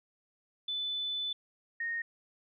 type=tone pair in turn; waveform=sine; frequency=3500 / 1854.1 Hz; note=A7 / A#6; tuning=-10 / -10 cents; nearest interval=major seventh; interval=1100 cents; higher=first; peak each=-32 / -32 dBFS; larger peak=neither; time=0.68-1.33 / 1.8-2.02 s; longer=first; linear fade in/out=5 ms; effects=none